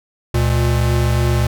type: tone pair together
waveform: square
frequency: 70.6 / 118.73 Hz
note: C#2 / A#2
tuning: +32 / +32 cents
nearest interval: major sixth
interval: 900 cents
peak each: -18 / -16 dBFS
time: 0.34-1.47 s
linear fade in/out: 5 ms
effects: none